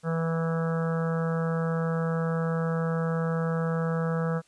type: harmonic tone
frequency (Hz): 164.2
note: E3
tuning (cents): -6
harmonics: 1 / 3 / 4 / 5 / 6 / 7 / 8 / 9 / 10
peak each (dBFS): -26 / -31 / -40 / -43 / -45 / -42 / -38 / -44 / -43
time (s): 0.03-4.42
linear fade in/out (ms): 50
effects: white hiss -63 dBFS RMS until 4.47 s + resampled to 22050 Hz

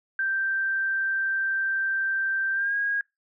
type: tone with pitch glide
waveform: sine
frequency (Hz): 1568 to 1636.5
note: G6 to G#6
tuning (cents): 0 to -26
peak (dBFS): -23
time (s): 0.19-3.01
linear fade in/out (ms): 2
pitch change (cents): +74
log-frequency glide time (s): 2.53-2.75
effects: noise-tail reverb RT60 0.2 s tail -25 dB re dry

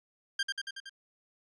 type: tone with echo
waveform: 20% pulse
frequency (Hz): 1590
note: G6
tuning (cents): +24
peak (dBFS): -23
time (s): 0.39-0.43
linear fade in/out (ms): 5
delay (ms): 93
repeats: 5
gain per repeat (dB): -3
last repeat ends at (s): 0.895
effects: resampled to 22050 Hz

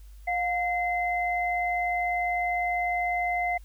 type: tone pair together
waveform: sine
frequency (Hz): 713 / 2063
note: F5 / C7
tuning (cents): +36 / -25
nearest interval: octave + tritone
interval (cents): 1839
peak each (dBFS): -26 / -29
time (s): 0.27-3.58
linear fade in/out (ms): 10
effects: added 50 Hz sine -44 dBFS peak until 3.64 s + white hiss -63 dBFS RMS until 3.64 s

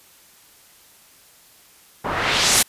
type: noise with low-pass filter sweep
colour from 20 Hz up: white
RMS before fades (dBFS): -19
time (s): 2.04-2.63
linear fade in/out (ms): 10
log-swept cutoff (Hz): 840 to 12000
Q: 1.2
effects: white hiss -51 dBFS RMS until 2.68 s + resampled to 32000 Hz

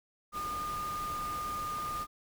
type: tone in noise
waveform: sine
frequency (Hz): 1216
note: D#6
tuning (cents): -40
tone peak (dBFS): -34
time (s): 0.32-2.07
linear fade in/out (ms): 50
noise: pink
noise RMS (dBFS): -44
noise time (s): 0.32-2.07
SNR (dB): +7
effects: none

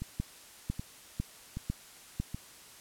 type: two click trains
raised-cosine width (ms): 5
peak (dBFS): -19 / -24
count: 5 / 4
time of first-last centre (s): 0.2-2.2 / 0.02-2.346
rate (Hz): 2 / 1.29
effects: white hiss -53 dBFS RMS until 2.8 s + low-pass 12000 Hz 12 dB/octave

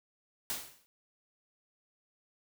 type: noise with exponential decay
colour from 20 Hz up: white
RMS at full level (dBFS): -33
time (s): 0.5-0.86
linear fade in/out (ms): 0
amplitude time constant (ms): 78
effects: none

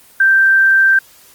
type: tone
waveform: sine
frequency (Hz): 1568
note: G6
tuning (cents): 0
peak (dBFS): -7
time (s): 0.2-0.99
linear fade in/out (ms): 5
effects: white hiss -45 dBFS RMS until 1.34 s + Opus 24 kbps

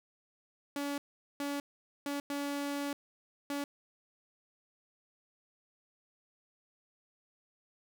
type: tone bursts at uneven times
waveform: sawtooth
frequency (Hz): 284.6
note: C#4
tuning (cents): +46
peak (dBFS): -30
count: 5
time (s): 0.76-0.98 / 1.4-1.6 / 2.06-2.2 / 2.3-2.93 / 3.5-3.64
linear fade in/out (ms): 2
effects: none

